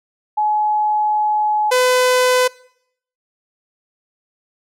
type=tone pair in turn; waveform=sine / sawtooth; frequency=848 / 504.2 Hz; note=G#5 / B4; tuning=+36 / +36 cents; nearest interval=major sixth; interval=900 cents; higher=first; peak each=-14 / -8 dBFS; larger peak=second; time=0.37-1.71 / 1.71-2.48 s; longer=first; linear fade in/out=10 ms; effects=noise-tail reverb RT60 0.7 s tail -23 dB re dry + low-pass 12000 Hz 12 dB/octave